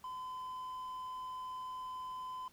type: tone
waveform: triangle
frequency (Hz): 1018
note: C6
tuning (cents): -48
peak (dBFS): -39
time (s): 0.04-2.48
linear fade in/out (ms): 2
effects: pink hiss -65 dBFS RMS until 2.52 s